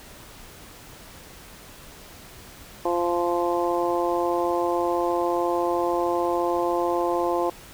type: harmonic tone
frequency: 173.7 Hz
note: F3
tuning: 9 cents flat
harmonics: 2 / 3 / 4 / 5 / 6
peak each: -25 / -27 / -28 / -29 / -30 dBFS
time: 2.85-7.5 s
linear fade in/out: 5 ms
effects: pink hiss -45 dBFS RMS until 7.73 s